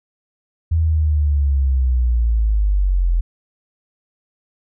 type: linear sweep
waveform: sine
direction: down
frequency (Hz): 82.41 to 41.51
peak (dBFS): -13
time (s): 0.71-3.21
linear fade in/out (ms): 10
effects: none